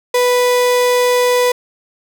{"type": "tone", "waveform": "35% pulse", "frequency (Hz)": 493.7, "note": "B4", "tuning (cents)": -1, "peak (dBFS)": -9, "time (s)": [0.14, 1.52], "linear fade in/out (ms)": 5, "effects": []}